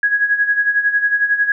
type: tone with tremolo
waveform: sine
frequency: 1661.2 Hz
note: G#6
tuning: in tune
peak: -10 dBFS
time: 0.03-1.52 s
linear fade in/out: 2 ms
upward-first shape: sine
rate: 11 Hz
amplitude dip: 70%
effects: none